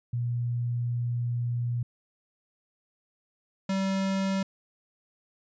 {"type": "tone pair in turn", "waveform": ["sine", "square"], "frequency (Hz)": [120.2, 192.9], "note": ["B2", "G3"], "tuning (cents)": [-46, -28], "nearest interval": "minor sixth", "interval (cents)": 818, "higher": "second", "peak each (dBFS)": -26, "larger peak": "neither", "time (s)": [[0.13, 1.83], [3.69, 4.43]], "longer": "first", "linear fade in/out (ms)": 5, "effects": ["resampled to 16000 Hz"]}